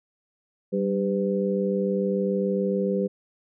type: harmonic tone with a mistuned harmonic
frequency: 100 Hz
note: G2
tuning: 35 cents sharp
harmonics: 2 / 3 / 4 / 5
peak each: -25 / -36 / -27 / -27 dBFS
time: 0.72-3.08 s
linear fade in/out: 20 ms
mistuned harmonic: 2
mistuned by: -61 cents
effects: none